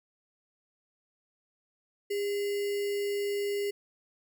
sine tone with sample-and-hold, 405.4 Hz, G#4, 42 cents flat, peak -28 dBFS, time 2.1-3.71 s, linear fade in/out 10 ms, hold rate 2450 Hz, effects none

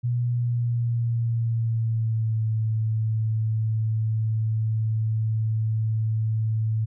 sine tone with pitch glide, 120.9 to 110.23 Hz, B2 to A2, -36 to +4 cents, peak -21 dBFS, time 0.03-6.86 s, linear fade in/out 20 ms, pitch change -160 cents, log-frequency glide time 0.3-2.45 s, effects none

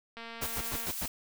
click train, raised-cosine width 0.3 ms, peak -28 dBFS, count 159, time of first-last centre 0.17-0.857 s, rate 230 Hz
pink noise bursts, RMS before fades -36 dBFS, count 5, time 0.41-1.066 s, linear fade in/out 10 ms, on 56 ms, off 94 ms
blue noise with tremolo, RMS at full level -36 dBFS, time 0.42-1.08 s, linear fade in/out 2 ms, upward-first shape sine, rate 9 Hz, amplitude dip 30%
effects none

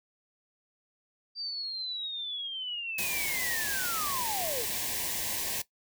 sine linear sweep, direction down, 4700 to 400.9 Hz, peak -33 dBFS, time 1.35-4.66 s, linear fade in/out 50 ms
white band-stop noise, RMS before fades -33 dBFS, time 2.98-5.62 s, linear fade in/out 5 ms, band 1100 to 1600 Hz, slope 96 dB/octave
effects noise-tail reverb RT60 0.1 s tail -17 dB re dry

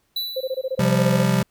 square tone with exponential decay, 3963 Hz, B7, 5 cents sharp, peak -22 dBFS, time 0.16-0.9 s, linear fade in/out 5 ms, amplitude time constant 160 ms
sine tone bursts, 523.3 Hz, C5, in tune, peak -21 dBFS, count 13, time 0.36-1.236 s, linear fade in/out 10 ms, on 48 ms, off 21 ms
square chord, C suspended fourth, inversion none, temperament just, 130.81 / 174.42 / 196.22 Hz, C3 / F3 / G3, 0 / -2 / +2 cents, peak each -22 dBFS, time 0.79-1.43 s, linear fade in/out 5 ms
effects pink hiss -67 dBFS RMS until 1.5 s

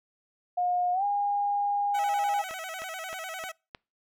sine tone with pitch glide, 716 to 813 Hz, F5 to G#5, +43 to -37 cents, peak -24 dBFS, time 0.57-2.42 s, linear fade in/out 10 ms, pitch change +220 cents, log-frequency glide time 0.93-1.04 s
15% pulse tone with vibrato, 698 Hz, F5, 1 cent flat, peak -29 dBFS, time 1.94-3.52 s, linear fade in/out 10 ms, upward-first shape square, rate 10 Hz, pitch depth 130 cents each way
click train, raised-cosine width 0.3 ms, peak -23 dBFS, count 5, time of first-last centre 2.51-3.748 s, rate 3.23 Hz
effects noise-tail reverb RT60 0.3 s tail -26 dB re dry

